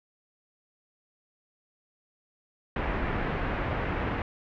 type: low-pass noise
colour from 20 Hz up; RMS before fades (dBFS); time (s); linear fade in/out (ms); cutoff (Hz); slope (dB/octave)
pink; -30; 2.76-4.22; 2; 2300; 24
effects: none